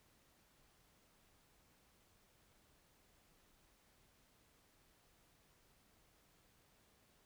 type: silence
effects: pink hiss -72 dBFS RMS until 7.25 s